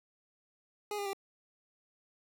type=tone with pitch steps; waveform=25% pulse; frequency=415.3 / 404.2 / 393.4 Hz; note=G#4 / G#4 / G4; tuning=0 / -47 / +6 cents; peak=-31 dBFS; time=0.91-1.132 s; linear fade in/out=2 ms; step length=74 ms; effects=none